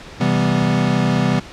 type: chord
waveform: square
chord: C major seventh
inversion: none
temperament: equal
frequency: 130.81 / 164.81 / 196 / 246.9 Hz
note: C3 / E3 / G3 / B3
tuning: 0 / 0 / 0 / 0 cents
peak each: -21 dBFS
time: 0.2-1.4 s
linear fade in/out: 10 ms
effects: pink hiss -37 dBFS RMS until 1.52 s + low-pass 5000 Hz 12 dB/octave